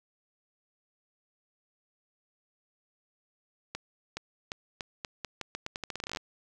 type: accelerating click train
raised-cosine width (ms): 0.2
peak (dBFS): -18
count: 22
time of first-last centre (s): 3.75-6.171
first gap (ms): 420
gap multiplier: 0.83
effects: none